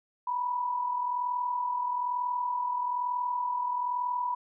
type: tone pair together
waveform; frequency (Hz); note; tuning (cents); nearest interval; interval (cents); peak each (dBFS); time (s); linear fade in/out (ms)
sine; 943.9 / 985; A#5 / B5; +21 / -5; minor second; 74; -37 / -28; 0.27-4.35; 5
effects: none